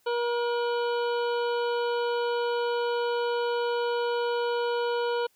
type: harmonic tone with a mistuned harmonic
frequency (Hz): 476.8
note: A#4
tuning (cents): +39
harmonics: 1 / 2 / 3 / 5 / 6 / 7 / 8 / 9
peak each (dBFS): -26 / -32 / -36 / -46 / -41 / -50 / -48 / -46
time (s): 0.06-5.27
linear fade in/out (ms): 10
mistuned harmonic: 6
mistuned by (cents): +77
effects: white hiss -67 dBFS RMS until 5.35 s